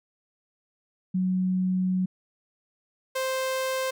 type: tone pair in turn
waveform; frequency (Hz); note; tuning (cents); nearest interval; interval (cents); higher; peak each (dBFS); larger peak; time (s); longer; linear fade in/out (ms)
sine / sawtooth; 185 / 523.3; F#3 / C5; 0 / 0; octave + tritone; 1800; second; -22; neither; 1.14-2.06 / 3.15-3.91; first; 10
effects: none

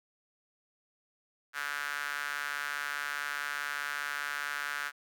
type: tone with high-pass filter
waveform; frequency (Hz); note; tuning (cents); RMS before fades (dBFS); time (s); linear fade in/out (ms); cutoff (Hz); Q
sawtooth; 144.8; D3; -24; -36; 1.53-4.92; 50; 1500; 4.3
effects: none

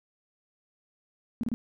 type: tone bursts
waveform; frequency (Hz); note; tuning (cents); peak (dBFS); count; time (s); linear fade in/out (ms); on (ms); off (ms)
sine; 233.1; A#3; 0; -26; 3; 1.41-1.54; 0; 24; 29
effects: none

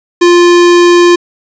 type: tone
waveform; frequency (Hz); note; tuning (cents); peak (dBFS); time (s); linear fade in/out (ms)
square; 349.2; F4; 0; -3; 0.21-1.16; 10
effects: resampled to 16000 Hz + 7-bit

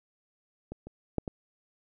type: clicks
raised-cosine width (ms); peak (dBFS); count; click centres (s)
2; -25 / -30 / -14 / -21; 4; 0.72 / 0.87 / 1.183 / 1.278
effects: none

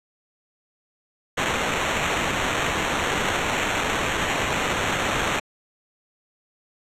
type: noise with sample-and-hold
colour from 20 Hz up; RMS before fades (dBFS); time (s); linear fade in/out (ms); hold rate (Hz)
white; -24; 1.37-5.4; 10; 4900
effects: low-pass 8000 Hz 12 dB/octave

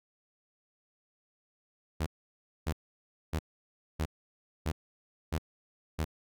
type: tone bursts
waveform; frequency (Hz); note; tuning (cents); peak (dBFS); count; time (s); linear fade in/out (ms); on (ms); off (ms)
sawtooth; 78.8; D#2; +23; -25; 7; 2-6.048; 10; 64; 600
effects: none

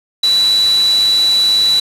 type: tone in noise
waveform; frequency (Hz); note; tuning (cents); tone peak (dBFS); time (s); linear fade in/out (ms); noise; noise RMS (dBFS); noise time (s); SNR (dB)
sine; 3951; B7; 0; -9; 0.23-1.8; 5; white; -24; 0.23-1.8; +12
effects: low-pass 11000 Hz 12 dB/octave

